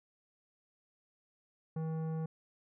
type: tone with tanh clipping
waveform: sine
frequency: 160 Hz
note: D#3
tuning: 49 cents sharp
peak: -36 dBFS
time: 1.76-2.26 s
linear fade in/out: 5 ms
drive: 13 dB
effects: none